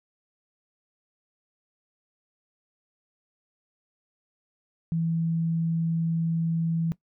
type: tone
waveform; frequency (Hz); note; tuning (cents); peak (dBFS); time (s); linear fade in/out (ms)
sine; 164.81; E3; 0; -23; 4.92-6.92; 0
effects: noise-tail reverb RT60 0.1 s tail -18 dB re dry